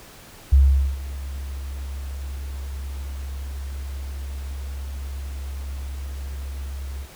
sine tone with ADSR envelope, 68.1 Hz, C#2, 30 cents flat, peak -9 dBFS, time 0.52-7.08 s, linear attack 11 ms, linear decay 430 ms, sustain -19 dB, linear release 73 ms, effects pink hiss -45 dBFS RMS until 7.15 s

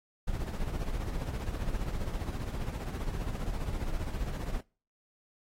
brown noise with tremolo, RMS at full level -31 dBFS, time 0.27-4.61 s, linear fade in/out 10 ms, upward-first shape triangle, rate 15 Hz, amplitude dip 65%, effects noise-tail reverb RT60 0.4 s tail -25 dB re dry + AAC 48 kbps

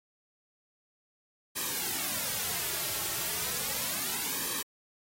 white noise with flanger, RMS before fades -33 dBFS, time 1.55-4.63 s, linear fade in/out 20 ms, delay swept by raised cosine 1.4 to 4.1 ms, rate 0.34 Hz, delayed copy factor -0.75, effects AAC 48 kbps

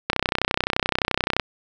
click train, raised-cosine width 0.3 ms, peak -3 dBFS, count 42, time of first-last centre 0.1-1.397 s, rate 31.6 Hz, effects none

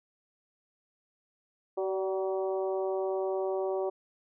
harmonic tone with a mistuned harmonic, 190 Hz, F#3, 46 cents sharp, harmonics 2 / 3 / 4 / 5 / 6, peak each -30 / -34 / -38 / -44 / -47 dBFS, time 1.77-3.9 s, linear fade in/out 10 ms, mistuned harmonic 3, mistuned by +25 cents, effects none

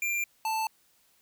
square tone pair in turn, 2379 / 882.2 Hz, D7 / A5, +22 / +4 cents, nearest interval octave + perfect fourth, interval 1718 cents, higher first, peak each -28 / -28 dBFS, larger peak neither, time 0.02-0.24 / 0.45-0.67 s, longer neither, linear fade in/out 2 ms, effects white hiss -66 dBFS RMS until 1.21 s

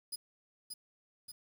20% pulse tone with echo, 4978 Hz, D#8, in tune, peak -31 dBFS, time 0.12-0.16 s, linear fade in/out 10 ms, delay 580 ms, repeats 2, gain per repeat -4 dB, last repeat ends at 1.32 s, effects 10-bit

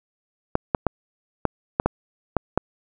clicks, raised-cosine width 1 ms, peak -4 dBFS, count 8, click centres 0.554 / 0.748 / 0.867 / 1.453 / 1.799 / 1.86 / 2.367 / 2.576 s, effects none

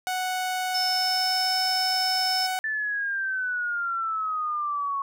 sawtooth tone with pitch glide, 740 to 746 Hz, F#5 to F#5, 0 to +14 cents, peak -22 dBFS, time 0.07-2.59 s, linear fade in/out 0 ms, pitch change +14 cents, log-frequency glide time 0.84-1.54 s
sine tone, 5274 Hz, E8, in tune, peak -24 dBFS, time 0.74-2.47 s, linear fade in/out 10 ms
sine exponential sweep, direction down, 1765 to 1100 Hz, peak -25 dBFS, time 2.64-5.02 s, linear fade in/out 2 ms
effects none

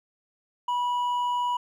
sine tone with hard clipping, 977 Hz, B5, 19 cents flat, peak -25 dBFS, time 0.68-1.57 s, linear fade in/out 5 ms, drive 4 dB, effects none

